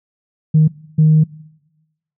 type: tone bursts at uneven times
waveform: sine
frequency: 155.56 Hz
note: D#3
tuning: in tune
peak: -6 dBFS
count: 2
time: 0.54-0.68 / 0.98-1.24 s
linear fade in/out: 10 ms
effects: noise-tail reverb RT60 1.0 s tail -22 dB re dry + tanh soft clip ceiling -3 dBFS